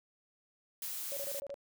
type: noise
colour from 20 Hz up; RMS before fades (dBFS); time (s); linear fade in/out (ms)
blue; -40; 0.82-1.4; 2
type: tone bursts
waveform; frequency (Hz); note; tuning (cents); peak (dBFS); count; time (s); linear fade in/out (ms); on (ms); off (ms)
sine; 562; C#5; +24; -39; 6; 1.12-1.542; 0; 47; 28
type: click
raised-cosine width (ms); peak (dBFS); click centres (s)
0.2; -36; 1.503
effects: none

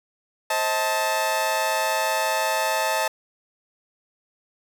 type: chord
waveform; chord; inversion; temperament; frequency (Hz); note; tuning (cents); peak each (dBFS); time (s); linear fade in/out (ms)
sawtooth; A diminished; first; just; 528 / 633.6 / 880; C5 / Eb5 / A5; +16 / +31 / 0; -26 / -22 / -20; 0.5-3.08; 5
effects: none

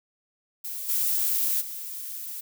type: noise with level steps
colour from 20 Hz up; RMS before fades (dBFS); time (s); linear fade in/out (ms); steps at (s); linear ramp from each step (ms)
violet; -34 / -25 / -36; 0.64-2.41; 10; 0.88 / 1.6; 20
effects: none

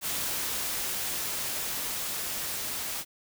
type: noise with level ramp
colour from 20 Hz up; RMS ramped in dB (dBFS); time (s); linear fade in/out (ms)
white; -31 to -34; 0.01-3.05; 50
effects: none

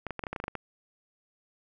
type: clicks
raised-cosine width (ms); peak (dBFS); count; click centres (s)
0.5; -19; 11; 0.067 / 0.107 / 0.193 / 0.238 / 0.268 / 0.33 / 0.362 / 0.401 / 0.44 / 0.481 / 0.553
effects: none

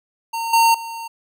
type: tone with level steps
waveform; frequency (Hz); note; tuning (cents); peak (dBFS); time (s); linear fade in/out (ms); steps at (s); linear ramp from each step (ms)
square; 916; A#5; -31; -23 / -12 / -29; 0.33-1.08; 10; 0.53 / 0.74; 5
effects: none

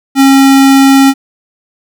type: tone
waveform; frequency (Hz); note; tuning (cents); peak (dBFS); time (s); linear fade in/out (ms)
square; 271.6; C#4; -35; -3; 0.15-1.14; 50
effects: none

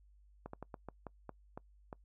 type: slowing click train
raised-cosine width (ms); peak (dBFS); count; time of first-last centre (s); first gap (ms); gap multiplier
1; -30; 9; 0.46-1.928; 74; 1.25
effects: noise-tail reverb RT60 0.1 s tail -25 dB re dry + added 50 Hz sine -61 dBFS peak until 2.04 s

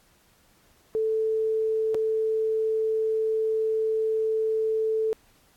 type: tone with dropouts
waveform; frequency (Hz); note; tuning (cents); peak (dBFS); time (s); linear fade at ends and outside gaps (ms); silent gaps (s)
sine; 440; A4; 0; -22; 0.95-5.13; 0; 1.945-1.95
effects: pink hiss -61 dBFS RMS until 5.56 s + AAC 64 kbps

